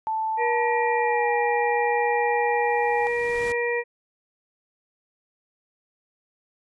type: tone with pitch glide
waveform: sine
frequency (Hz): 880 to 832.5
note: A5 to G#5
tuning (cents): 0 to +4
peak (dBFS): -23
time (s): 0.07-3.07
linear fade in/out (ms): 0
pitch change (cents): -96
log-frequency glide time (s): 0.93-1.29
type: harmonic tone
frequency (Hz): 476.6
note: A#4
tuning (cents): +38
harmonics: 1 / 2 / 4 / 5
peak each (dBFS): -24 / -33 / -28 / -32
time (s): 0.37-3.84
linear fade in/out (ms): 50
type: noise with exponential growth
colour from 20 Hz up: pink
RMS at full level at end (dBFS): -36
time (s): 2.27-3.52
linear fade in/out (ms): 0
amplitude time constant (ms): 270
effects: resampled to 24000 Hz